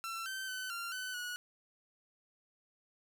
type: tone with pitch steps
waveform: sawtooth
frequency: 1346 / 1546 / 1515 / 1383 / 1509 / 1461 Hz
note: E6 / G6 / F#6 / F6 / F#6 / F#6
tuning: +36 / -24 / +40 / -17 / +34 / -22 cents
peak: -35 dBFS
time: 0.04-1.36 s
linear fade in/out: 0 ms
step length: 220 ms
effects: none

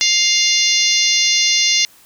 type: harmonic tone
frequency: 701 Hz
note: F5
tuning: 6 cents sharp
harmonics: 3 / 4 / 5 / 6 / 7 / 8 / 9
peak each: -20 / -20 / -20 / -20 / -20 / -20 / -20 dBFS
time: 0.01-1.85 s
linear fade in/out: 0 ms
effects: white hiss -48 dBFS RMS until 2.05 s

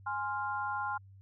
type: chord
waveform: sine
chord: F minor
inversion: first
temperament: equal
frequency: 830.6 / 1046.5 / 1396.9 Hz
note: Ab5 / C6 / F6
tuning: 0 / 0 / 0 cents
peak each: -36 / -37 / -37 dBFS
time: 0.06-0.98 s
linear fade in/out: 10 ms
effects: added 97 Hz sine -52 dBFS peak until 1.21 s

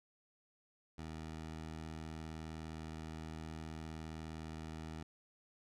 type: tone with vibrato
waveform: 15% pulse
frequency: 79.4 Hz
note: D#2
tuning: 36 cents sharp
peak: -38 dBFS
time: 0.98-5.03 s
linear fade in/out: 5 ms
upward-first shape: sine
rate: 15 Hz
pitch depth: 9 cents each way
effects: low-pass 8000 Hz 12 dB/octave

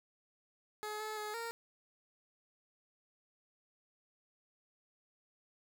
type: tone with pitch steps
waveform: 15% pulse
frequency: 424.2 / 431.3 / 423.2 / 462.6 Hz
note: G#4 / A4 / G#4 / A#4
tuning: +37 / -35 / +33 / -13 cents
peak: -33 dBFS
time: 0.83-1.51 s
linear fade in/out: 0 ms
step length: 170 ms
effects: none

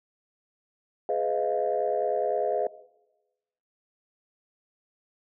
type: chord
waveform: sine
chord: F half-diminished seventh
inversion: first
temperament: just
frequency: 419.1 / 502.9 / 628.6 / 698.5 Hz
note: Ab4 / Cb5 / Eb5 / F5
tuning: +16 / +31 / +18 / 0 cents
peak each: -29 dBFS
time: 1.09-2.67 s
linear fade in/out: 2 ms
effects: noise-tail reverb RT60 1.0 s tail -18 dB re dry + tanh soft clip ceiling -15 dBFS

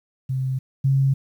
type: tone pair in turn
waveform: sine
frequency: 131.2 / 135.67 Hz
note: C3 / C#3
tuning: +5 / -37 cents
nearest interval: minor second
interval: 58 cents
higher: second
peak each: -21 / -15 dBFS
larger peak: second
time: 0.29-0.59 / 0.84-1.14 s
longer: neither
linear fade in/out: 10 ms
effects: 9-bit

